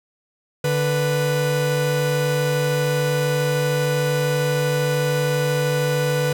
45% pulse tone pair together, 146.83 / 493.4 Hz, D3 / B4, 0 / -2 cents, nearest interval octave + major sixth, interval 2098 cents, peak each -21 dBFS, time 0.64-6.33 s, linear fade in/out 5 ms, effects none

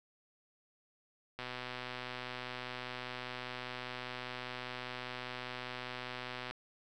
click train, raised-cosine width 0.3 ms, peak -25 dBFS, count 641, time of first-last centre 1.39-6.51 s, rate 125 Hz, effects none

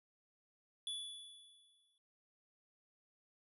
square tone with exponential decay, 3436 Hz, A7, 42 cents flat, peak -39 dBFS, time 0.87-1.98 s, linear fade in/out 1 ms, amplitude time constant 240 ms, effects resampled to 32000 Hz

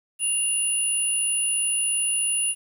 sine tone pair together, 2794 / 9957 Hz, F7 / D#9, 0 / 0 cents, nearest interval octave + minor seventh, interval 2200 cents, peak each -26 / -21 dBFS, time 0.19-2.55 s, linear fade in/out 50 ms, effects tanh soft clip ceiling -16 dBFS + 9-bit

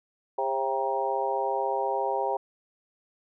harmonic tone with a mistuned harmonic, 134.3 Hz, C3, 46 cents sharp, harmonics 3 / 4 / 5 / 6 / 7, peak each -32 / -31 / -34 / -30 / -31 dBFS, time 0.38-2.37 s, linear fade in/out 5 ms, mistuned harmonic 6, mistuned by -39 cents, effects none

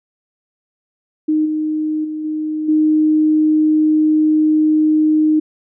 sine tone with level steps, 308.9 Hz, D#4, 12 cents flat, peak -12 / -16 / -21 / -18 / -10 dBFS, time 1.28-5.4 s, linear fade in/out 10 ms, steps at 1.45 / 2.04 / 2.24 / 2.68 s, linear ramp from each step 10 ms, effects none

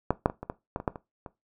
clicks, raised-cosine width 1 ms, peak -8 / -6 / -20 / -22 / -17 / -15 / -22 / -11 / -24 / -25 dBFS, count 10, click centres 0.106 / 0.259 / 0.299 / 0.43 / 0.499 / 0.761 / 0.801 / 0.878 / 0.958 / 1.262 s, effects noise-tail reverb RT60 0.2 s tail -17 dB re dry

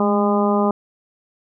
harmonic tone with a mistuned harmonic, 204 Hz, G#3, 31 cents flat, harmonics 1 / 2 / 3 / 4 / 5 / 6, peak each -18 / -21 / -23 / -24 / -25 / -26 dBFS, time 0-0.71 s, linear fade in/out 2 ms, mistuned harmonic 1, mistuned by +38 cents, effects none

